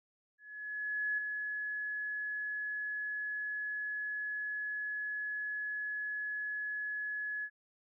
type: tone with ADSR envelope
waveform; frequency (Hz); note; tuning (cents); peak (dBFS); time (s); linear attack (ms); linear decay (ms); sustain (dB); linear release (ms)
sine; 1697; G#6; +37; -30; 0.38-7.5; 800; 5; -5; 63
effects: none